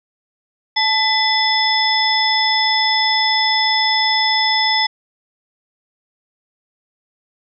sine tone cluster, 873 / 2005 / 3464 / 5210 Hz, A5 / B6 / A7 / E8, -14 / +26 / -28 / -21 cents, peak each -19 dBFS, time 0.76-4.87 s, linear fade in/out 10 ms, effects none

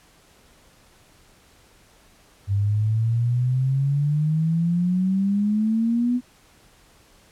sine exponential sweep, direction up, 98 to 250 Hz, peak -18 dBFS, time 2.47-6.21 s, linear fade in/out 50 ms, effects pink hiss -55 dBFS RMS until 7.31 s + low-pass 12000 Hz 12 dB/octave

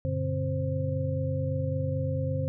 sine tone cluster, 94.1 / 118 / 143.1 / 263 / 525 Hz, F#2 / A#2 / D3 / C4 / C5, +30 / +22 / -45 / +9 / +6 cents, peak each -31 / -38 / -30 / -38 / -33 dBFS, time 0.05-2.48 s, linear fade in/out 0 ms, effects none

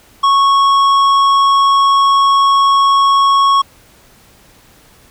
triangle tone with tanh clipping, 1104 Hz, C#6, 7 cents flat, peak -9 dBFS, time 0.23-3.62 s, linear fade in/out 10 ms, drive 14 dB, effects pink hiss -46 dBFS RMS until 5.1 s

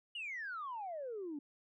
sine exponential sweep, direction down, 2944 to 277.2 Hz, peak -39 dBFS, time 0.15-1.39 s, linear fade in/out 5 ms, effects tanh soft clip ceiling -36 dBFS

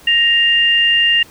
sine tone pair together, 1869.4 / 2801 Hz, A#6 / F7, +4 / +4 cents, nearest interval perfect fifth, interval 700 cents, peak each -15 / -11 dBFS, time 0.07-1.23 s, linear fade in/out 5 ms, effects pink hiss -43 dBFS RMS until 1.3 s

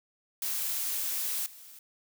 blue noise with level steps, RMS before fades -32 / -50 dBFS, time 0.42-1.79 s, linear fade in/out 2 ms, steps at 1.46 s, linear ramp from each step 2 ms, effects none

